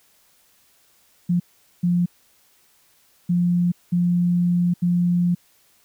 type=tone bursts at uneven times; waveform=sine; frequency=175.5 Hz; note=F3; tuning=9 cents sharp; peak=-16 dBFS; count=5; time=1.29-1.4 / 1.83-2.06 / 3.29-3.72 / 3.92-4.74 / 4.82-5.35 s; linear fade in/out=10 ms; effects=white hiss -59 dBFS RMS until 5.84 s